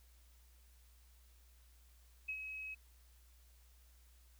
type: tone with ADSR envelope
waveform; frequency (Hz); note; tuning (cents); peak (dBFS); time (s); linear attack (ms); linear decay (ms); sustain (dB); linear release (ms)
sine; 2556; D#7; +46; -37; 2.28-2.75; 12; 68; -6; 15
effects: added 60 Hz sine -62 dBFS peak until 4.39 s + white hiss -71 dBFS RMS until 4.39 s